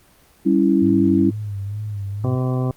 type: chord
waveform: sine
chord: C# diminished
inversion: second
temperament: equal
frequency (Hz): 196 / 277.2 / 329.6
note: G3 / C#4 / E4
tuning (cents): 0 / 0 / 0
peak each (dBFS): -18 / -17 / -17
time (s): 0.45-1.31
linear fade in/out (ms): 20
type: tone with vibrato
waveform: sine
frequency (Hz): 102.7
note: G#2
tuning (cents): -19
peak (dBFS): -24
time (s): 0.81-2.37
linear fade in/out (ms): 20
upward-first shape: sine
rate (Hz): 2.2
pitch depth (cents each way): 68
type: harmonic tone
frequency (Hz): 128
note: C3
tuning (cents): -38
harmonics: 1 / 2 / 3 / 4 / 5 / 6 / 8 / 9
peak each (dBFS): -19 / -25 / -29 / -31 / -33 / -35 / -37 / -38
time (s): 2.24-2.71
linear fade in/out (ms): 2
effects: pink hiss -53 dBFS RMS until 2.76 s + Opus 24 kbps

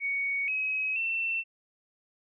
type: tone with pitch steps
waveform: sine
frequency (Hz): 2233 / 2547 / 2688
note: C#7 / D#7 / E7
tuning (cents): +12 / +40 / +33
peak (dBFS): -27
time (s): 0-1.44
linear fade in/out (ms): 50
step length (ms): 480
effects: none

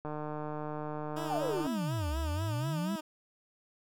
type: click train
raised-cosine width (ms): 1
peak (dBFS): -25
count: 245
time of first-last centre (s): 0.05-1.666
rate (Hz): 151
type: tone with vibrato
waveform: 15% pulse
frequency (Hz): 311.2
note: D#4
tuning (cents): 0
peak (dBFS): -31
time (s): 1.16-3.01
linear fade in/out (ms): 10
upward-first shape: sine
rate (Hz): 4.1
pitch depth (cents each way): 100
type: exponential two-way sweep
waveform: sine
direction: down then up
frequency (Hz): 822 to 66 to 211.2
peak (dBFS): -31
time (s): 1.3-2.96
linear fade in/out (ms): 5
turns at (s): 2.15
effects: none

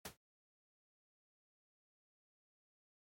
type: noise with exponential decay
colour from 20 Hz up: pink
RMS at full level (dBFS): -40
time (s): 0.05-0.17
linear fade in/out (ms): 5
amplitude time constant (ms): 26
effects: high-pass 80 Hz 12 dB/octave + MP3 64 kbps

